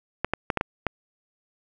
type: clicks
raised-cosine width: 0.5 ms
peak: -8 dBFS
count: 6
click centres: 0.246 / 0.336 / 0.502 / 0.573 / 0.611 / 0.867 s
effects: none